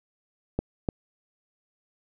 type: clicks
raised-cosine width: 2 ms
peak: -12 dBFS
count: 2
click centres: 0.59 / 0.888 s
effects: none